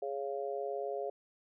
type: harmonic tone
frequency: 138.8 Hz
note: C#3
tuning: 3 cents sharp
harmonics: 3 / 4 / 5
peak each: -38 / -39 / -40 dBFS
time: 0.02-1.1 s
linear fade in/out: 5 ms
effects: none